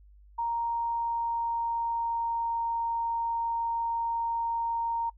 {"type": "tone with pitch glide", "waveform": "sine", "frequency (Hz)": [932.3, 926.4], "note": ["A#5", "A#5"], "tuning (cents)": [0, -11], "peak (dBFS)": -27, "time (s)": [0.38, 5.1], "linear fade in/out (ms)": 10, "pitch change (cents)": -11, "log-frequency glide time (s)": [0.65, 2.65], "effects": ["noise-tail reverb RT60 0.1 s tail -25 dB re dry", "added 50 Hz sine -52 dBFS peak until 5.17 s"]}